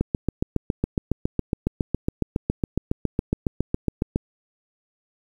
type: click train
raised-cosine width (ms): 3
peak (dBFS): -8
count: 31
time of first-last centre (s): 0.01-4.159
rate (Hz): 7.23
effects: 8-bit